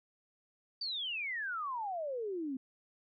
sine exponential sweep, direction down, 4689 to 253.2 Hz, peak -35 dBFS, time 0.81-2.57 s, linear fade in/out 5 ms, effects none

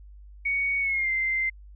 sine tone with pitch glide, 2233 to 2083 Hz, C#7 to C7, +12 to -8 cents, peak -23 dBFS, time 0.45-1.5 s, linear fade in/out 10 ms, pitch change -120 cents, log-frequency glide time 0.8-1.11 s, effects added 50 Hz sine -44 dBFS peak until 1.75 s

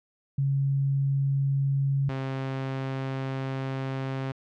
sine / sawtooth tone pair in turn, 137.9 / 133.51 Hz, C#3 / C3, -9 / +35 cents, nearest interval minor second, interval 56 cents, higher first, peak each -22 / -25 dBFS, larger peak first, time 0.38-2.09 / 2.09-4.32 s, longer second, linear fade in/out 5 ms, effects low-pass 3000 Hz 12 dB/octave

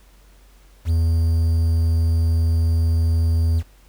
triangle tone with quantisation, 82.41 Hz, E2, in tune, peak -13 dBFS, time 0.85-3.63 s, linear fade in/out 50 ms, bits 7, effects added 47 Hz sine -48 dBFS peak until 3.88 s + pink hiss -56 dBFS RMS until 3.88 s

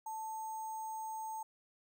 sine tone with sample-and-hold, 880 Hz, A5, in tune, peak -39 dBFS, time 0.06-1.43 s, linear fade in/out 5 ms, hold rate 7350 Hz, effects none

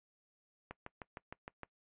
click train, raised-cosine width 0.5 ms, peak -29 dBFS, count 7, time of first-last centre 0.71-1.633 s, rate 6.5 Hz, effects noise-tail reverb RT60 0.1 s tail -22 dB re dry + resampled to 8000 Hz

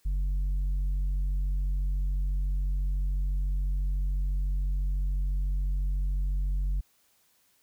sine tone with tanh clipping, 47 Hz, F#1, 28 cents sharp, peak -26 dBFS, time 0.05-6.81 s, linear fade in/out 10 ms, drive 4 dB, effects white hiss -67 dBFS RMS until 7.62 s

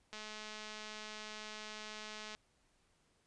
click train, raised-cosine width 0.2 ms, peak -30 dBFS, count 476, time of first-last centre 0.13-2.35 s, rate 214 Hz, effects pink hiss -74 dBFS RMS until 3.26 s + resampled to 22050 Hz

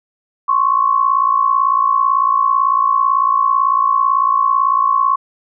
sine tone pair together, 1056 / 1114 Hz, C6 / C#6, +16 / +8 cents, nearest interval minor second, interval 92 cents, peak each -15 / -13 dBFS, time 0.48-5.16 s, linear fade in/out 10 ms, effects none

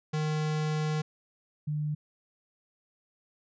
square / sine tone pair in turn, 153.8 / 150.03 Hz, D#3 / D3, -20 / +37 cents, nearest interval unison, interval 43 cents, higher first, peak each -28 dBFS, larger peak neither, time 0.13-1.02 / 1.67-1.95 s, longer first, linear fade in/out 10 ms, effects resampled to 16000 Hz

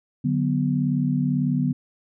sine chord, B minor, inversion first, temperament equal, 146.83 / 185 / 246.9 Hz, D3 / F#3 / B3, 0 / 0 / 0 cents, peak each -23 / -26 / -23 dBFS, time 0.24-1.73 s, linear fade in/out 10 ms, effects none

